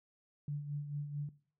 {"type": "tone with tremolo", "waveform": "sine", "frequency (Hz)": 145.6, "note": "D3", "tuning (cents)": -15, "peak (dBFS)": -34, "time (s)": [0.48, 1.29], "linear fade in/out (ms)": 2, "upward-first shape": "sine", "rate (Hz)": 4.5, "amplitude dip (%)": 55, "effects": ["noise-tail reverb RT60 0.5 s tail -19 dB re dry"]}